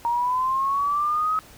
sine linear sweep, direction up, 932.3 to 1279 Hz, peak -20 dBFS, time 0.05-1.39 s, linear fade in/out 0 ms, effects pink hiss -48 dBFS RMS until 1.57 s

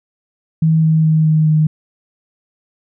sine tone with pitch steps, 160 / 158.71 / 157.43 / 156.17 / 154.91 Hz, D#3 / D#3 / D#3 / D#3 / D#3, +49 / +35 / +21 / +7 / -7 cents, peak -9 dBFS, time 0.62-1.67 s, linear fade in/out 5 ms, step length 210 ms, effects none

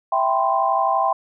sine chord, C major seventh, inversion first, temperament equal with one note detuned, 659.3 / 784 / 994.6 / 1046.5 Hz, E5 / G5 / B5 / C6, 0 / 0 / +12 / 0 cents, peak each -23 / -20 / -26 / -21 dBFS, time 0.12-1.13 s, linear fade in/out 5 ms, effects none

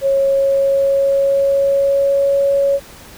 sine tone with pitch glide, 547 to 556.6 Hz, C#5 to C#5, -23 to +7 cents, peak -11 dBFS, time 0.01-2.8 s, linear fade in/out 50 ms, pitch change +30 cents, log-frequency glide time 0.17-2.35 s, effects pink hiss -39 dBFS RMS until 3.17 s

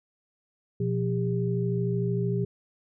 sine tone cluster, 122.7 / 175.9 / 400.6 Hz, B2 / F3 / G4, -11 / +13 / +38 cents, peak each -27 / -29 / -30 dBFS, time 0.8-2.45 s, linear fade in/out 5 ms, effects none

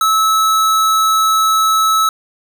square tone, 1300 Hz, E6, 24 cents flat, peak -11 dBFS, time 0.01-2.09 s, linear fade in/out 2 ms, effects none

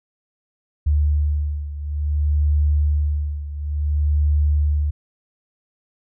sine beating tone pair, 73.9 / 74.47 Hz, D2 / D2, +11 / +25 cents, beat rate 0.57 Hz, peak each -18 / -22 dBFS, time 0.86-4.91 s, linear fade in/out 10 ms, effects none

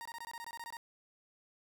30% pulse tone bursts, 932.3 Hz, A#5, in tune, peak -40 dBFS, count 12, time 0.01-0.769 s, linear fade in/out 0 ms, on 44 ms, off 21 ms, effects 11-bit

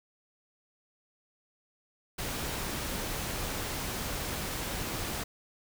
pink noise, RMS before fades -35 dBFS, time 2.18-5.24 s, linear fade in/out 10 ms, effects none

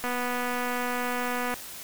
click train, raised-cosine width 0.5 ms, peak -16 dBFS, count 370, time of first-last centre 0.04-1.54 s, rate 246 Hz, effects white hiss -41 dBFS RMS until 1.83 s

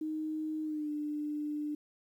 sine tone with pitch glide, 311.1 to 298.1 Hz, D#4 to D4, 0 to +26 cents, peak -33 dBFS, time 0.01-1.75 s, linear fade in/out 5 ms, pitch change -74 cents, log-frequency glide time 0.63-0.89 s, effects 11-bit

